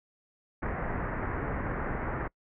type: low-pass noise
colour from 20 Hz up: pink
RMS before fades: -33 dBFS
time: 0.62-2.28 s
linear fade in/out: 10 ms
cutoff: 2000 Hz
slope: 48 dB/octave
effects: noise-tail reverb RT60 0.1 s tail -26 dB re dry